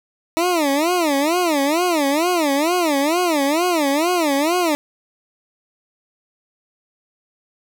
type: tone with vibrato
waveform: 20% pulse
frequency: 315.8 Hz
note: D#4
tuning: 26 cents sharp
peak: -11 dBFS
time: 0.37-4.75 s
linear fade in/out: 0 ms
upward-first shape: sine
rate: 2.2 Hz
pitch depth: 240 cents each way
effects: none